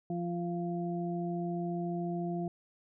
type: harmonic tone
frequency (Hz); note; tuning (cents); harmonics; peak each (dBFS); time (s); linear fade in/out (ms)
173.2; F3; -14; 1 / 2 / 4; -34 / -37 / -40; 0.1-2.48; 2
effects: none